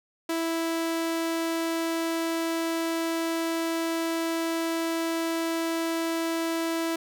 sawtooth tone, 329.6 Hz, E4, in tune, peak -22 dBFS, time 0.29-6.96 s, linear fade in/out 5 ms, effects none

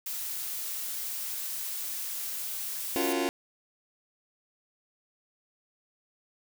blue noise, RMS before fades -35 dBFS, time 0.06-3.13 s, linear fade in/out 5 ms
sawtooth chord, Gb major seventh, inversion second, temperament just, 277.5 / 346.9 / 370 / 462.5 Hz, Db4 / F4 / Gb4 / Bb4, +2 / -12 / 0 / -14 cents, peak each -27 / -26 / -31 / -32 dBFS, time 2.96-3.29 s, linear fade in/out 0 ms
effects none

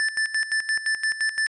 square tone with tremolo, 1760 Hz, A6, in tune, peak -21 dBFS, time 0-1.47 s, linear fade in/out 0 ms, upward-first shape square, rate 5.8 Hz, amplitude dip 75%, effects resampled to 24000 Hz

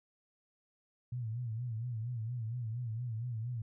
sine tone with vibrato, 116.8 Hz, A#2, 4 cents sharp, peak -35 dBFS, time 1.12-3.62 s, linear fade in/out 5 ms, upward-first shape sine, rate 4.3 Hz, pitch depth 120 cents each way, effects none

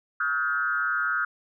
sine tone with frequency modulation, 1422 Hz, F6, 31 cents sharp, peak -23 dBFS, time 0.2-1.25 s, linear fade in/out 5 ms, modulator 140 Hz, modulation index 1.1, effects none

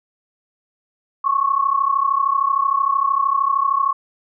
sine tone pair together, 1085.9 / 1119 Hz, C#6 / C#6, -36 / +16 cents, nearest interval minor second, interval 52 cents, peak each -18 dBFS, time 1.24-3.93 s, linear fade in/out 10 ms, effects none

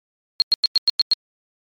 sine tone bursts, 4255 Hz, C8, 28 cents sharp, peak -11 dBFS, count 7, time 0.4-1.134 s, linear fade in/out 0 ms, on 20 ms, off 99 ms, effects MP3 96 kbps

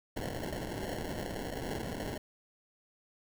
white noise with sample-and-hold, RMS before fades -38 dBFS, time 0.16-2.18 s, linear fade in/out 5 ms, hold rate 1225 Hz, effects none

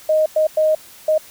sine tone bursts at uneven times, 622.3 Hz, D#5, in tune, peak -12 dBFS, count 4, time 0.09-0.26 / 0.36-0.47 / 0.57-0.75 / 1.08-1.18 s, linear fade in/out 5 ms, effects white hiss -43 dBFS RMS until 1.3 s

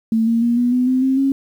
sine tone with pitch steps, 224 / 230.3 / 236.8 / 243.4 / 250.3 / 257.3 / 264.5 / 272 Hz, A3 / A#3 / A#3 / B3 / B3 / C4 / C4 / C#4, +31 / -21 / +27 / -25 / +23 / -29 / +19 / -33 cents, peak -13 dBFS, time 0.12-1.32 s, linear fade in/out 2 ms, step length 150 ms, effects 8-bit

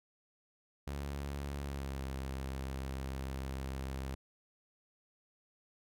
sawtooth tone with pitch glide, 70.4 to 66.64 Hz, C#2 to C2, +27 to +32 cents, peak -34 dBFS, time 0.87-4.15 s, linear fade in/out 5 ms, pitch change -95 cents, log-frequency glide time 1.6-2.06 s, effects none

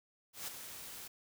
white noise with ADSR envelope, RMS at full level -40 dBFS, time 0.33-1.08 s, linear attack 150 ms, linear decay 4 ms, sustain -8 dB, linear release 9 ms, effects none

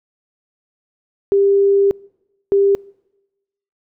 sine tone bursts at uneven times, 397.4 Hz, G4, 24 cents sharp, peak -10 dBFS, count 2, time 1.32-1.91 / 2.52-2.75 s, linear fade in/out 0 ms, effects noise-tail reverb RT60 1.0 s tail -26 dB re dry

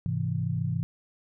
sine chord, Ab augmented, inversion none, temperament equal, 103.83 / 130.81 / 164.81 Hz, Ab2 / C3 / E3, 0 / 0 / 0 cents, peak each -31 / -30 / -30 dBFS, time 0.06-0.83 s, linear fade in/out 0 ms, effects none

